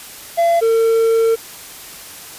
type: tone pair in turn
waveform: triangle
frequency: 679 / 453.2 Hz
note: F5 / A#4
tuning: -49 / -49 cents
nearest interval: perfect fifth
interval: 700 cents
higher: first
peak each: -9 dBFS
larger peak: neither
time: 0.37-0.61 / 0.61-1.36 s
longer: second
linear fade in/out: 20 ms
effects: white hiss -35 dBFS RMS until 2.38 s + resampled to 32000 Hz